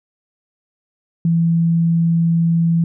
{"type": "tone", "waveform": "sine", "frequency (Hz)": 166.9, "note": "E3", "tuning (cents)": 22, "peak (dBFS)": -12, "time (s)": [1.25, 2.84], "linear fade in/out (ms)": 2, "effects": []}